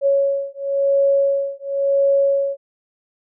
sine beating tone pair, 554.4 / 555.35 Hz, C#5 / C#5, 0 / +3 cents, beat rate 0.95 Hz, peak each -18 dBFS, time 0.01-2.57 s, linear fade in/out 50 ms, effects none

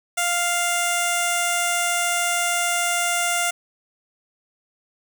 5% pulse tone with notch filter, 698.5 Hz, F5, in tune, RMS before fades -22 dBFS, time 0.17-3.51 s, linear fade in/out 10 ms, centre 4500 Hz, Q 0.88, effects none

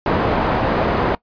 white low-pass noise, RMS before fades -18 dBFS, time 0.06-1.15 s, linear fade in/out 2 ms, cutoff 840 Hz, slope 12 dB/octave, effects noise-tail reverb RT60 0.1 s tail -21 dB re dry + resampled to 11025 Hz

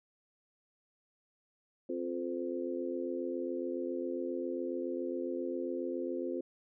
harmonic tone with a mistuned harmonic, 87.31 Hz, F2, in tune, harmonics 3 / 4 / 5 / 6, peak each -39 / -37 / -43 / -40 dBFS, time 1.89-6.41 s, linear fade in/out 5 ms, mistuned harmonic 6, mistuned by -27 cents, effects none

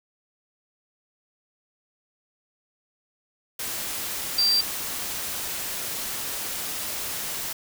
sine tone in noise, 4700 Hz, D8, 1 cent sharp, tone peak -18 dBFS, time 4.38-4.61 s, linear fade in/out 5 ms, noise white, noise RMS -31 dBFS, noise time 3.59-7.53 s, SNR +10 dB, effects none

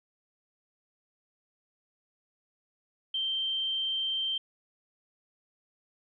sine tone, 3136 Hz, G7, in tune, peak -28 dBFS, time 3.14-4.38 s, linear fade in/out 5 ms, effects none

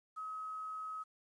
sine tone with quantisation, 1275 Hz, D#6, 42 cents sharp, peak -40 dBFS, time 0.16-1.04 s, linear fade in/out 20 ms, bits 11, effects resampled to 24000 Hz

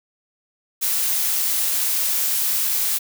blue noise, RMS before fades -21 dBFS, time 0.81-2.99 s, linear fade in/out 20 ms, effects none

